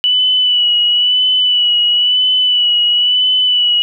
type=tone with vibrato; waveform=sine; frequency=2960 Hz; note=F#7; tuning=in tune; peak=-9 dBFS; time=0.04-3.82 s; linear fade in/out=0 ms; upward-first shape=sine; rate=0.99 Hz; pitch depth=33 cents each way; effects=none